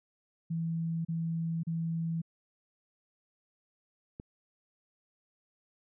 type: tone bursts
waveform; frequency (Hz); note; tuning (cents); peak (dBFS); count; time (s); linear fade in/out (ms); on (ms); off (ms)
sine; 164.81; E3; 0; -30; 3; 0.5-2.218; 10; 550; 34
type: click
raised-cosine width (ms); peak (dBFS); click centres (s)
3; -29; 4.199
effects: none